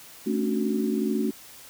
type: chord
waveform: sine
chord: D major seventh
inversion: second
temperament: equal with one note detuned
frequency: 220 / 271.5 / 293.7 / 370 Hz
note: A3 / C#4 / D4 / F#4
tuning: 0 / -36 / 0 / 0 cents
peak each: -26 / -30 / -30 / -29 dBFS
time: 0.26-1.31 s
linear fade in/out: 10 ms
effects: white hiss -47 dBFS RMS until 1.69 s